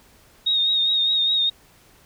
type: tone with vibrato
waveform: sine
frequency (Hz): 3727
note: A#7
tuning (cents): -1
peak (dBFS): -17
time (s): 0.46-1.5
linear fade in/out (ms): 10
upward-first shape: triangle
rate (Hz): 4.9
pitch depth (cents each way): 46
effects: pink hiss -54 dBFS RMS until 2.05 s